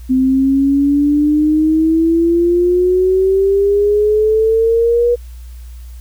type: exponential sweep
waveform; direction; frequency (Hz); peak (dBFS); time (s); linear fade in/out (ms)
sine; up; 257.1 to 483.4; -9; 0.09-5.16; 20
effects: added 60 Hz sine -29 dBFS peak until 6 s + white hiss -49 dBFS RMS until 6 s